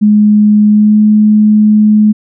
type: tone with pitch glide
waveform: sine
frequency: 210 to 212.4 Hz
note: G#3 to G#3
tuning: +19 to +39 cents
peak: -3 dBFS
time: 0.01-2.13 s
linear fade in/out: 20 ms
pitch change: +20 cents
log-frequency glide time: 0.69-0.99 s
effects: none